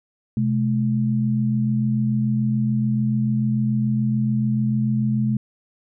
sine tone pair together, 127.4 / 214.3 Hz, C3 / A3, -46 / -45 cents, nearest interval major sixth, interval 901 cents, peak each -21 / -20 dBFS, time 0.37-5.37 s, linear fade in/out 2 ms, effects none

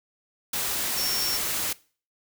sine tone in noise, 5470 Hz, F8, 37 cents flat, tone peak -28 dBFS, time 0.97-1.37 s, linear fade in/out 5 ms, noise white, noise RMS -28 dBFS, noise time 0.53-1.73 s, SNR -3 dB, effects noise-tail reverb RT60 0.4 s tail -21 dB re dry

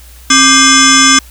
sine tone with frequency modulation, 2489 Hz, D#7, in tune, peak -3 dBFS, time 0.3-1.19 s, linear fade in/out 5 ms, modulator 919 Hz, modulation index 5.1, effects added 60 Hz sine -34 dBFS peak until 1.3 s + white hiss -40 dBFS RMS until 1.3 s

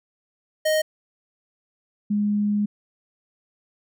square / sine tone pair in turn, 622 / 207 Hz, D#5 / G#3, -1 / -5 cents, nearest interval octave + perfect fifth, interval 1904 cents, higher first, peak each -19 dBFS, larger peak neither, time 0.65-0.82 / 2.1-2.66 s, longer second, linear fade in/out 10 ms, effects none

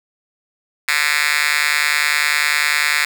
5% pulse tone with high-pass filter, 150 Hz, D3, 37 cents sharp, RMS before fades -17 dBFS, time 0.88-3.05 s, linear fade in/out 5 ms, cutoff 2200 Hz, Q 2.5, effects none

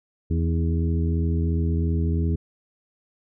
harmonic tone with a mistuned harmonic, 82.9 Hz, E2, 10 cents sharp, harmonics 1 / 2 / 3 / 4 / 5, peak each -21 / -27 / -31 / -33 / -35 dBFS, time 0.3-2.36 s, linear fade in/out 10 ms, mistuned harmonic 4, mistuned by -43 cents, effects none

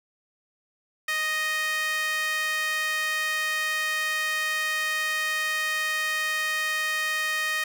sawtooth tone with high-pass filter, 622.3 Hz, D#5, in tune, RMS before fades -27 dBFS, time 1.08-7.64 s, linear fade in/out 5 ms, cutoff 1800 Hz, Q 2.8, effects none

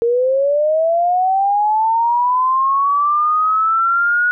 sine linear sweep, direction up, 460 to 1462 Hz, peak -12 dBFS, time 0.02-4.31 s, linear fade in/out 0 ms, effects none

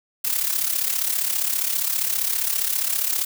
blue noise with amplitude modulation, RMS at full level -20 dBFS, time 0.24-3.25 s, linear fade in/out 10 ms, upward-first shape sine, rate 35 Hz, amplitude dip 70%, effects none

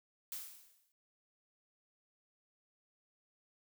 blue noise with exponential decay, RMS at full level -41 dBFS, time 0.32-0.92 s, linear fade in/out 1 ms, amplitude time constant 130 ms, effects none

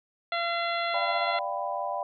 harmonic tone, 683 Hz, F5, 39 cents flat, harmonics 1 / 2 / 3 / 4 / 5 / 6, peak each -30 / -32 / -33 / -40 / -37 / -39 dBFS, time 0.32-1.39 s, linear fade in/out 2 ms
sine chord, G dominant seventh, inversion second, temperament equal with one note detuned, 587.3 / 698.5 / 784 / 994.1 Hz, D5 / F5 / G5 / B5, 0 / 0 / 0 / +11 cents, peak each -34 dBFS, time 0.94-2.03 s, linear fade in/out 2 ms
effects none

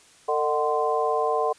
sine tone cluster, 450.8 / 608 / 744 / 1037 Hz, A4 / D#5 / F#5 / C6, +42 / -40 / +9 / -16 cents, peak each -25 / -28 / -26 / -27 dBFS, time 0.28-1.53 s, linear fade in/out 10 ms, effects white hiss -54 dBFS RMS until 1.58 s + resampled to 22050 Hz

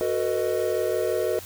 triangle chord, B dominant seventh, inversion second, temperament equal with one note detuned, 370 / 447.9 / 493.9 / 622.3 Hz, F#4 / A4 / B4 / D#5, 0 / +31 / 0 / 0 cents, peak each -26 dBFS, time 0.01-1.39 s, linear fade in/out 0 ms, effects added 93 Hz sine -46 dBFS peak until 1.45 s + white hiss -42 dBFS RMS until 1.45 s

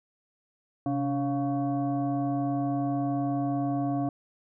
sine tone with frequency modulation, 283.7 Hz, C#4, 40 cents sharp, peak -25 dBFS, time 0.86-4.09 s, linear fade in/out 2 ms, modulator 416 Hz, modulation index 1, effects none

